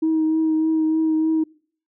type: tone with vibrato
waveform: sine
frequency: 317 Hz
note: D#4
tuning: 32 cents sharp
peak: -15 dBFS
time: 0.02-1.44 s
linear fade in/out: 10 ms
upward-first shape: triangle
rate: 3.3 Hz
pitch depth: 19 cents each way
effects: noise-tail reverb RT60 0.5 s tail -24 dB re dry + tanh soft clip ceiling -13 dBFS